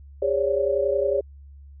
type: tone cluster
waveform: sine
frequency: 404 / 544 / 575 Hz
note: G#4 / C#5 / D5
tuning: -48 / -33 / -37 cents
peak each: -24 dBFS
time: 0.22-1.21 s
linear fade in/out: 5 ms
effects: added 70 Hz sine -42 dBFS peak until 1.8 s